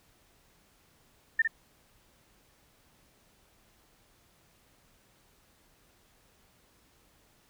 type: tone with echo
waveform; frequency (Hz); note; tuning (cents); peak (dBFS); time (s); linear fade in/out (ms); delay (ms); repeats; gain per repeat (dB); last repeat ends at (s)
sine; 1800; A6; +39; -20; 1.39-1.42; 5; 56; 1; -5; 1.476
effects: pink hiss -65 dBFS RMS until 7.49 s